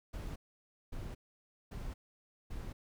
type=noise bursts; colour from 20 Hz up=brown; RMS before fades=-42 dBFS; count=4; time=0.13-2.73 s; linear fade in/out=10 ms; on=230 ms; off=560 ms; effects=none